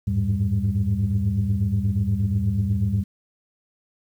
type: tone cluster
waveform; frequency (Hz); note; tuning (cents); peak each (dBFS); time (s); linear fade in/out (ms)
sine; 82.8 / 100.2 / 108.5 / 197.1; E2 / G2 / A2 / G3; +8 / +38 / -24 / +10; -27 / -22 / -24 / -25; 0.07-3.04; 10
effects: tanh soft clip ceiling -12 dBFS + 9-bit